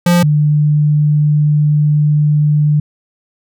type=tone pair in turn; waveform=square / sine; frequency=174.6 / 149.3 Hz; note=F3 / D3; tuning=0 / +29 cents; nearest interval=minor third; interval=271 cents; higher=first; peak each=-8 dBFS; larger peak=neither; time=0.06-0.23 / 0.23-2.8 s; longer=second; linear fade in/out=5 ms; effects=none